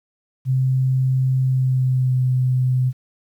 sine tone with pitch glide, 130.6 to 127.84 Hz, C3 to C3, -3 to -40 cents, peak -15 dBFS, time 0.45-2.93 s, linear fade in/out 50 ms, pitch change -37 cents, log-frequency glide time 1.42-2.18 s, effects 9-bit

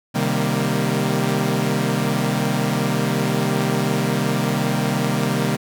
sawtooth chord, C minor seventh, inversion none, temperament equal with one note detuned, 130.81 / 153.6 / 196 / 233.1 Hz, C3 / Eb3 / G3 / Bb3, 0 / -22 / 0 / 0 cents, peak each -20 dBFS, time 0.14-5.57 s, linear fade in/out 20 ms, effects none

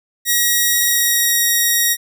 5% pulse tone with pitch glide, 1900 to 1888 Hz, A#6 to A#6, +33 to +22 cents, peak -3 dBFS, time 0.25-1.97 s, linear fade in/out 50 ms, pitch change -11 cents, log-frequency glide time 0.7-1.53 s, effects none

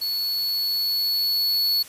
square tone with level ramp, 4406 Hz, C#8, 11 cents flat, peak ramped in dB -24 to -19 dBFS, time 0.01-1.83 s, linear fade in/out 10 ms, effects white hiss -44 dBFS RMS until 1.88 s + resampled to 32000 Hz

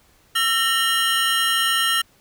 square tone cluster, 1339 / 1837 / 2870 / 3149 Hz, E6 / A#6 / F7 / G7, +27 / -26 / +47 / +7 cents, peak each -24 dBFS, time 0.35-2.02 s, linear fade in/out 10 ms, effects pink hiss -57 dBFS RMS until 2.2 s

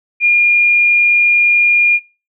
sine tone, 2417 Hz, D7, 49 cents sharp, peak -7 dBFS, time 0.2-2 s, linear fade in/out 50 ms, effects noise-tail reverb RT60 0.3 s tail -23 dB re dry

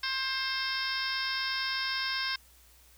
harmonic tone, 529 Hz, C5, 19 cents sharp, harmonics 2 / 3 / 4 / 5 / 6 / 7 / 8 / 9 / 10, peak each -39 / -35 / -38 / -42 / -42 / -39 / -45 / -39 / -36 dBFS, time 0.03-2.36 s, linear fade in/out 5 ms, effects added 60 Hz sine -60 dBFS peak until 2.97 s + white hiss -60 dBFS RMS until 2.97 s

